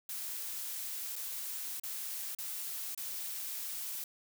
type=noise with dropouts; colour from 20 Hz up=blue; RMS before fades=-40 dBFS; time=0.09-4.04 s; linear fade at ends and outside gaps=2 ms; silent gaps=1.157-1.162 / 1.798-1.835 / 2.349-2.386 / 2.948-2.976 s; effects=none